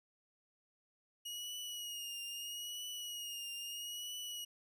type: tone with vibrato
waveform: sawtooth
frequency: 2880 Hz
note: F#7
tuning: 47 cents flat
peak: -39 dBFS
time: 1.25-4.45 s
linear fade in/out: 10 ms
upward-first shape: triangle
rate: 0.77 Hz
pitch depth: 53 cents each way
effects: none